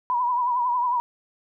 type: tone with vibrato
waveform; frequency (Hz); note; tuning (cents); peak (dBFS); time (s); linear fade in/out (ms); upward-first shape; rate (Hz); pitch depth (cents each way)
sine; 980; B5; -14; -20; 0.1-1; 0; triangle; 11; 74
effects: none